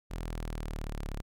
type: linear sweep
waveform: sawtooth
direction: down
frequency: 42.34 to 34.65 Hz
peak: -31 dBFS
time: 0.1-1.22 s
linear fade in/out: 20 ms
effects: none